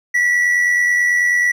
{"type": "tone with amplitude modulation", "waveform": "triangle", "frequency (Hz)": 1948, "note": "B6", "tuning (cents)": -24, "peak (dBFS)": -9, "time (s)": [0.14, 1.52], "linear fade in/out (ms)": 10, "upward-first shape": "sine", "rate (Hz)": 89.2, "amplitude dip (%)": 40, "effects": []}